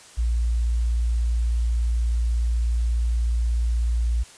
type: tone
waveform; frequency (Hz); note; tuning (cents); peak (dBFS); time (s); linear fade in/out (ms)
sine; 58.27; A#1; 0; -19; 0.17-4.24; 20
effects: white hiss -47 dBFS RMS until 4.37 s + resampled to 22050 Hz